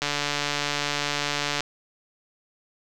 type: click train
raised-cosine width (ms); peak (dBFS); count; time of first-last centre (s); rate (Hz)
0.2; -8; 231; 0.02-1.606; 145
effects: none